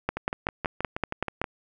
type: two click trains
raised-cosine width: 0.5 ms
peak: -15 / -10 dBFS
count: 9 / 8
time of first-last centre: 0.17-1.442 / 0.09-1.416 s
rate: 6.29 / 5.28 Hz
effects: none